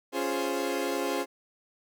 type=chord; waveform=30% pulse; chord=Db major seventh; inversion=none; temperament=equal; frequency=277.2 / 349.2 / 415.3 / 523.3 Hz; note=Db4 / F4 / Ab4 / C5; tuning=0 / 0 / 0 / 0 cents; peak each=-31 dBFS; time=0.12-1.26 s; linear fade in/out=50 ms; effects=none